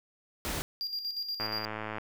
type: noise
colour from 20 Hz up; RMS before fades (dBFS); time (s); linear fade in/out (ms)
pink; -34; 0.45-0.62; 0
type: tone with tremolo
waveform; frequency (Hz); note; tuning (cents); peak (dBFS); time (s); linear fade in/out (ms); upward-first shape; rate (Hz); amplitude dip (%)
triangle; 4786; D8; +32; -30; 0.81-1.65; 0; square; 8.4; 55
type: click train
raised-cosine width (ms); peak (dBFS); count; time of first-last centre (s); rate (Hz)
0.5; -21; 64; 1.4-1.983; 108
effects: none